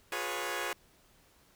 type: chord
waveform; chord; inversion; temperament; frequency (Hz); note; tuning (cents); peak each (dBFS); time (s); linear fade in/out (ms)
10% pulse; C# dominant seventh; first; equal with one note detuned; 356.2 / 415.3 / 493.9 / 554.4; E#4 / G#4 / B4 / C#5; +34 / 0 / 0 / 0; -31; 0.12-0.73; 2
effects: pink hiss -64 dBFS RMS until 1.55 s